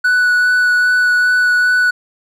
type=tone with vibrato; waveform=triangle; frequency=1480 Hz; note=F#6; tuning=in tune; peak=-8 dBFS; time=0.04-1.91 s; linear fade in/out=10 ms; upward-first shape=sine; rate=2.5 Hz; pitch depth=10 cents each way; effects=none